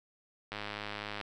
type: click train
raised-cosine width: 0.3 ms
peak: -22 dBFS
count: 73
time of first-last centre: 0.52-1.212 s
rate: 104 Hz
effects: none